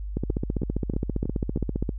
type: two click trains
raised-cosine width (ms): 3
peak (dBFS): -13 / -15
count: 27 / 5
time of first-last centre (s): 0.17-1.892 / 0.3-1.574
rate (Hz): 15.1 / 3.14
effects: added 50 Hz sine -30 dBFS peak until 1.98 s